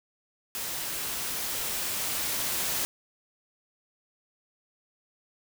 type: noise with level ramp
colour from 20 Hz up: white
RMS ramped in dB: -34 to -29 dBFS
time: 0.55-2.85 s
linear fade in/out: 0 ms
effects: none